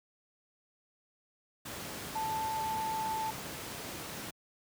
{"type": "tone in noise", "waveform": "sine", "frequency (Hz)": 880, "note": "A5", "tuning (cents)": 0, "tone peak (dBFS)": -32, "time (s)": [2.15, 3.31], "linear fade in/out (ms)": 10, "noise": "pink", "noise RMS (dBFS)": -41, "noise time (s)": [1.65, 4.31], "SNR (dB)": 6, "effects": ["high-pass 100 Hz 12 dB/octave"]}